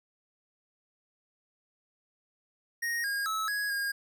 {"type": "tone with pitch steps", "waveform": "square", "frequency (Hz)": [1867, 1627, 1300, 1665, 1624], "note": ["A#6", "G#6", "E6", "G#6", "G#6"], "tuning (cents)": [2, -36, -24, 4, -39], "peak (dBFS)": -30, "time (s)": [2.82, 3.92], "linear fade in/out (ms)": 10, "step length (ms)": 220, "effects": []}